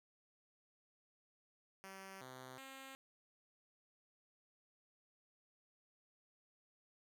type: tone with pitch steps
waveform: 5% pulse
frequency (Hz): 192.6 / 129.1 / 268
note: G3 / C3 / C4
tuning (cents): -30 / -23 / +42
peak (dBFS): -40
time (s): 1.84-2.95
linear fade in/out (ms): 0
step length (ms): 370
effects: none